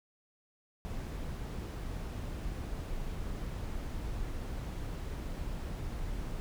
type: noise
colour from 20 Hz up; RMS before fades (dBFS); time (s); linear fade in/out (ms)
brown; -38; 0.85-6.4; 0
effects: none